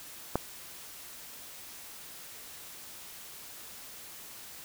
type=click; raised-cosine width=1 ms; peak=-12 dBFS; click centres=0.356 s; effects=white hiss -47 dBFS RMS until 4.64 s